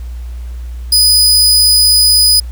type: tone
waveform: sawtooth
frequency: 4978 Hz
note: D#8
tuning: in tune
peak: -3 dBFS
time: 0.92-2.4 s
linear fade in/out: 5 ms
effects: added 60 Hz sine -21 dBFS peak until 2.51 s + pink hiss -45 dBFS RMS until 2.51 s